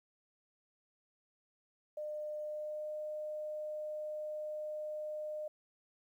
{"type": "tone with pitch glide", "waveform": "sine", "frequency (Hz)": [604, 608.9], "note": ["D5", "D#5"], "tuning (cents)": [48, -38], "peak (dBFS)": -38, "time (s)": [1.97, 5.48], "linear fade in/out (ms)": 5, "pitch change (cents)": 14, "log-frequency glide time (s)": [2.41, 2.93], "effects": ["12-bit"]}